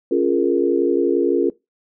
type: chord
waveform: sine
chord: Bb minor seventh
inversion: first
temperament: equal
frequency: 277.2 / 349.2 / 415.3 / 466.2 Hz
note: Db4 / F4 / Ab4 / Bb4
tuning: 0 / 0 / 0 / 0 cents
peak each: -21 / -18 / -21 / -21 dBFS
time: 0.11-1.5 s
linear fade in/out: 5 ms
effects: noise-tail reverb RT60 0.2 s tail -20 dB re dry